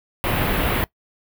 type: band-stop noise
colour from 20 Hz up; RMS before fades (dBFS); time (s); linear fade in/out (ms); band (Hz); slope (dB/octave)
pink; -21; 0.24-0.84; 0; 3200 to 13000; 24
effects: noise-tail reverb RT60 0.1 s tail -21 dB re dry